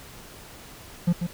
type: tone with echo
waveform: triangle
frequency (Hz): 173.6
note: F3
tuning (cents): -10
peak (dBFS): -15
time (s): 1.07-1.13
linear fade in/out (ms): 10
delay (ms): 140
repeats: 1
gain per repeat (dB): -7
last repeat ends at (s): 1.27
effects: pink hiss -45 dBFS RMS until 1.33 s